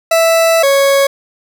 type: tone pair in turn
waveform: 40% pulse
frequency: 659.3 / 553.3 Hz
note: E5 / C#5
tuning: 0 / -3 cents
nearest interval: minor third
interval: 303 cents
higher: first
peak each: -7 dBFS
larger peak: neither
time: 0.11-0.63 / 0.63-1.07 s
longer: first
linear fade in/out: 5 ms
effects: none